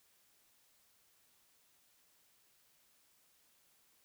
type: silence
effects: white hiss -71 dBFS RMS until 4.04 s